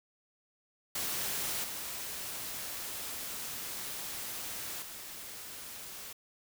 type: noise with level steps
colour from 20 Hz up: white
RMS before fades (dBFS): -35 / -40 / -45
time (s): 0.95-6.13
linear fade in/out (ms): 5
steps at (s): 1.64 / 4.82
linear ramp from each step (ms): 2
effects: none